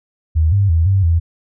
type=tone with pitch steps; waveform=sine; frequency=79.2 / 99.7 / 82 / 97 / 83.4 Hz; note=D#2 / G2 / E2 / G2 / E2; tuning=+31 / +30 / -9 / -18 / +21 cents; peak=-10 dBFS; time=0.35-1.2 s; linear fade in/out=20 ms; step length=170 ms; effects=none